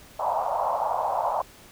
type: band-pass noise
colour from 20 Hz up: white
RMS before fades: -26 dBFS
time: 0.19-1.42 s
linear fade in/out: 5 ms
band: 600 to 1000 Hz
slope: 48 dB/octave
effects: pink hiss -50 dBFS RMS until 1.71 s